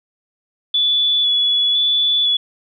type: tone with vibrato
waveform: sine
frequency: 3431 Hz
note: A7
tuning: 44 cents flat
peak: -13 dBFS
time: 0.74-2.37 s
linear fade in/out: 5 ms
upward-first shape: square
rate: 0.99 Hz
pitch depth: 13 cents each way
effects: none